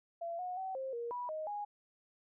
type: tone with pitch steps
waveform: sine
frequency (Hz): 678 / 727 / 760 / 530 / 471.4 / 979 / 624 / 825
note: E5 / F#5 / F#5 / C5 / A#4 / B5 / D#5 / G#5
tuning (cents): +49 / -31 / +46 / +22 / +19 / -15 / +5 / -12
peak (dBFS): -37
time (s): 0.21-1.65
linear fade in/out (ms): 10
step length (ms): 180
effects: none